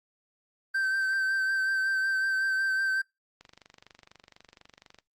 triangle tone with vibrato, 1555 Hz, G6, 14 cents flat, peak -23 dBFS, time 0.74-3.02 s, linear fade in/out 10 ms, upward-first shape sine, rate 5.4 Hz, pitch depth 21 cents each way
click train, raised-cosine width 0.2 ms, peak -32 dBFS, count 39, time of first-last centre 3.41-4.987 s, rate 24.1 Hz
effects noise-tail reverb RT60 0.2 s tail -24 dB re dry + Opus 24 kbps

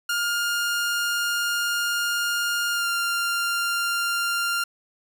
sawtooth tone with pitch glide, 1412 to 1393.4 Hz, F6 to F6, +19 to -4 cents, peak -19 dBFS, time 0.09-4.64 s, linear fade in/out 5 ms, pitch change -23 cents, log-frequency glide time 2.72-2.87 s, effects none

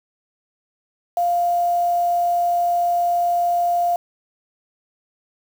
sine tone with quantisation, 698.5 Hz, F5, in tune, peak -16 dBFS, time 1.17-3.96 s, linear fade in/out 2 ms, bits 6, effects none

